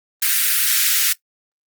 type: high-pass noise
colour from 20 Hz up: white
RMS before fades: -17 dBFS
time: 0.22-1.13 s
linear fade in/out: 5 ms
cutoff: 1400 Hz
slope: 48 dB/octave
effects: noise-tail reverb RT60 0.1 s tail -19 dB re dry + Opus 32 kbps